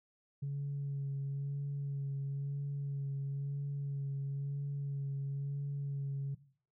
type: tone with vibrato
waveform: sine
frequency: 139.9 Hz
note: C#3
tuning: 16 cents sharp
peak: -33 dBFS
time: 0.42-6.35 s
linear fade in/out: 10 ms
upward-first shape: sine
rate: 1 Hz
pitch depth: 20 cents each way
effects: noise-tail reverb RT60 0.5 s tail -17 dB re dry + tanh soft clip ceiling -32 dBFS